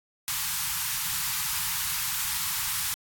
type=band-stop noise; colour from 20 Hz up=white; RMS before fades=-29 dBFS; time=0.28-2.94 s; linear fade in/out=0 ms; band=180 to 830 Hz; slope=96 dB/octave; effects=AAC 64 kbps